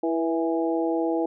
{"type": "harmonic tone with a mistuned harmonic", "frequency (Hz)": 165.1, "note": "E3", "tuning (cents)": 3, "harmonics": [2, 3, 4, 5], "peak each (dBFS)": [-24, -28, -30, -32], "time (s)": [0.03, 1.26], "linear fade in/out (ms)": 5, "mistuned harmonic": 3, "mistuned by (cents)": -29, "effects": []}